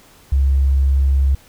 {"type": "tone with tanh clipping", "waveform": "triangle", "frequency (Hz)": 68, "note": "C#2", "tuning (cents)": -33, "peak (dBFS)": -11, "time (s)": [0.32, 1.35], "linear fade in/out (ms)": 5, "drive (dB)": 3, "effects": ["pink hiss -48 dBFS RMS until 1.48 s"]}